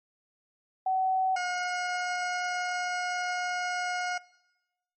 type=tone pair in turn; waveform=sine / 20% pulse; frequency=755 / 720.3 Hz; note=F#5 / F#5; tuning=+35 / -47 cents; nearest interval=minor second; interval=82 cents; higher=first; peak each=-24 dBFS; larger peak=neither; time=0.86-1.36 / 1.36-4.18 s; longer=second; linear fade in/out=5 ms; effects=noise-tail reverb RT60 1.0 s tail -22 dB re dry + MP3 32 kbps